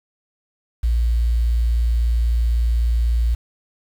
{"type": "tone", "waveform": "sine", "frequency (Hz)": 58.1, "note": "A#1", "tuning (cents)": -5, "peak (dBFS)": -14, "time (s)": [0.83, 3.35], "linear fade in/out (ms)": 10, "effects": ["tanh soft clip ceiling -10 dBFS", "7-bit"]}